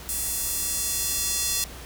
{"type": "tone with high-pass filter sweep", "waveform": "square", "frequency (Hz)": 383.8, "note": "G4", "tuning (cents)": -37, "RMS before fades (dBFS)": -27, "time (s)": [0.09, 1.64], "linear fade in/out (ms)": 0, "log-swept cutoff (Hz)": [9100, 5500], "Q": 0.99, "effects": ["added 60 Hz sine -42 dBFS peak until 1.85 s", "pink hiss -42 dBFS RMS until 1.85 s"]}